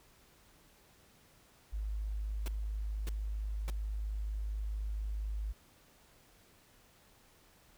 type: tone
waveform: sine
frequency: 52.2 Hz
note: G#1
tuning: 10 cents sharp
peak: -34 dBFS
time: 1.72-5.53 s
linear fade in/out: 20 ms
type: noise bursts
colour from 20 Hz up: pink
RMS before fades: -44 dBFS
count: 3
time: 2.46-3.7 s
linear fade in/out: 0 ms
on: 20 ms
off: 590 ms
effects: pink hiss -64 dBFS RMS until 7.77 s